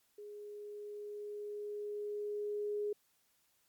sine tone with level ramp, 415.3 Hz, G#4, in tune, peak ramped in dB -46 to -33 dBFS, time 0.18-2.93 s, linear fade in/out 5 ms, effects white hiss -74 dBFS RMS until 3.68 s + MP3 96 kbps

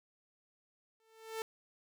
sawtooth tone with exponential growth, 444.9 Hz, A4, 19 cents sharp, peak -31 dBFS, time 1-1.42 s, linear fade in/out 1 ms, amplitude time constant 91 ms, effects none

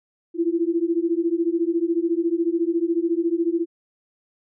sine beating tone pair, 330 / 344 Hz, E4 / F4, +2 / -26 cents, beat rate 14 Hz, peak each -22 dBFS, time 0.34-3.66 s, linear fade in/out 50 ms, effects none

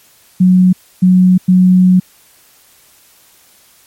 sine tone bursts at uneven times, 183.5 Hz, F#3, 14 cents flat, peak -4 dBFS, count 3, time 0.4-0.73 / 1.02-1.38 / 1.48-2 s, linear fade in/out 10 ms, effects white hiss -47 dBFS RMS until 3.86 s + MP3 64 kbps

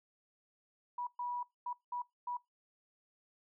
sine tone bursts at uneven times, 974 Hz, B5, 24 cents flat, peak -36 dBFS, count 5, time 0.98-1.07 / 1.19-1.43 / 1.66-1.73 / 1.92-2.02 / 2.27-2.37 s, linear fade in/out 5 ms, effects noise-tail reverb RT60 0.2 s tail -24 dB re dry

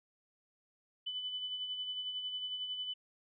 sine tone with tremolo, 3000 Hz, F#7, 23 cents sharp, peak -35 dBFS, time 1.06-2.94 s, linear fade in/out 10 ms, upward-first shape sine, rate 11 Hz, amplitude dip 45%, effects none

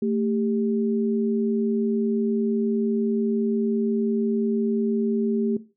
sine tone pair together, 222.8 / 397 Hz, A3 / G4, +22 / +22 cents, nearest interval minor seventh, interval 1000 cents, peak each -22 / -26 dBFS, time 0.02-5.57 s, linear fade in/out 5 ms, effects noise-tail reverb RT60 0.3 s tail -17 dB re dry

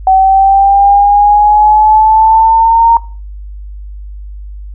sine exponential sweep, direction up, 759 to 927 Hz, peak -3 dBFS, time 0.07-2.97 s, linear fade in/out 2 ms, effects noise-tail reverb RT60 0.4 s tail -21 dB re dry + added 50 Hz sine -23 dBFS peak until 4.74 s

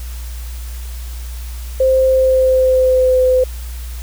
sine tone with pitch glide, 523.3 to 510.5 Hz, C5 to C5, 0 to -43 cents, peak -9 dBFS, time 1.8-3.44 s, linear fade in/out 5 ms, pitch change -43 cents, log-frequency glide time 2.06-3.2 s, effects added 60 Hz sine -24 dBFS peak until 4.02 s + white hiss -38 dBFS RMS until 4.02 s

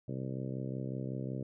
harmonic tone, 65.41 Hz, C2, in tune, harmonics 2 / 3 / 4 / 5 / 6 / 7 / 8 / 9, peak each -38 / -42 / -44 / -46 / -48 / -49 / -50 / -51 dBFS, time 0.08-1.43 s, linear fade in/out 5 ms, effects none

